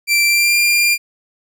sawtooth tone with pitch glide, 2349 to 2394 Hz, D7 to D7, 0 to +33 cents, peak -8 dBFS, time 0.07-0.98 s, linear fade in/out 50 ms, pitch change +33 cents, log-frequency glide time 0.26-0.57 s, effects none

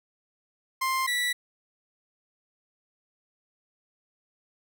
30% pulse tone pair in turn, 1050 / 1955.4 Hz, C6 / B6, +6 / -18 cents, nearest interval major seventh, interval 1076 cents, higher second, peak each -22 dBFS, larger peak neither, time 0.81-1.07 / 1.07-1.33 s, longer neither, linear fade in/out 10 ms, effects none

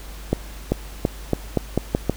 accelerating click train, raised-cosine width 2 ms, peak -4 dBFS, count 8, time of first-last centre 0.33-2.096 s, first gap 390 ms, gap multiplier 0.85, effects added 50 Hz sine -35 dBFS peak until 2.16 s + pink hiss -42 dBFS RMS until 2.16 s

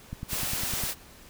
click train, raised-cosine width 5 ms, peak -22 dBFS, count 8, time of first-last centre 0.13-0.837 s, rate 9.9 Hz
white noise, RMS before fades -31 dBFS, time 0.28-0.95 s, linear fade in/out 50 ms
effects pink hiss -51 dBFS RMS until 1.29 s

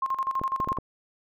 sine tone with tremolo, 1064 Hz, C6, 29 cents sharp, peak -23 dBFS, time 0.02-0.78 s, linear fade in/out 5 ms, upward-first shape square, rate 12 Hz, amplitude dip 75%
clicks, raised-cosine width 2 ms, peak -19 dBFS, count 5, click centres 0.415 / 0.601 / 0.675 / 0.719 / 0.786 s
effects none

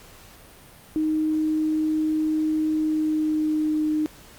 sine tone with pitch glide, 311.1 to 306.8 Hz, D#4 to D#4, 0 to -24 cents, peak -20 dBFS, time 0.96-4.06 s, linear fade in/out 0 ms, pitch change -24 cents, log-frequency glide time 2.75-3.89 s, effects pink hiss -48 dBFS RMS until 4.38 s + Opus 48 kbps

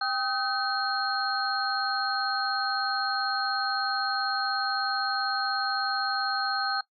sine tone cluster, 791 / 1266 / 1529 / 4241 Hz, G5 / D#6 / G6 / C8, +15 / +30 / -44 / +23 cents, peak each -31 dBFS, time 0.01-6.81 s, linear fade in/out 5 ms, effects noise-tail reverb RT60 0.1 s tail -20 dB re dry

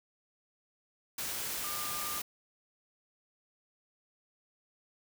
sine tone in noise, 1200 Hz, D6, 37 cents sharp, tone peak -41 dBFS, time 1.64-2.2 s, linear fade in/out 5 ms, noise white, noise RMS -37 dBFS, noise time 1.18-2.22 s, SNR -7 dB, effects none

